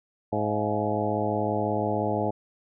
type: harmonic tone with a mistuned harmonic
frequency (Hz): 105.9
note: G#2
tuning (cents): +34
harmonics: 1 / 2 / 3 / 4 / 5 / 6 / 7 / 8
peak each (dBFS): -32 / -32 / -32 / -32 / -32 / -32 / -32 / -32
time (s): 0.32-2.31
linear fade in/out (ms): 10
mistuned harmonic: 7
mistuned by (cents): -70
effects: none